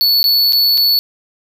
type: tone with dropouts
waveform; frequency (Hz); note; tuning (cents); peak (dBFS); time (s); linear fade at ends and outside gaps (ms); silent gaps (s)
square; 4435; C#8; 0; -10; 0.01-0.99; 0; 0.23-0.241 / 0.524-0.531 / 0.774-0.778
effects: none